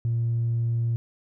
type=tone with tanh clipping; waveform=triangle; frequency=116.54 Hz; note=A#2; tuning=in tune; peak=-22 dBFS; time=0.05-0.96 s; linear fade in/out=0 ms; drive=5 dB; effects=none